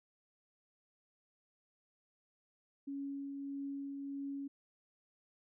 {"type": "tone with tremolo", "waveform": "sine", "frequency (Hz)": 278.4, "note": "C#4", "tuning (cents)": 8, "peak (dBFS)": -38, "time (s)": [2.87, 4.48], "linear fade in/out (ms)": 10, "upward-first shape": "triangle", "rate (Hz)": 1.6, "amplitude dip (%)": 30, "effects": []}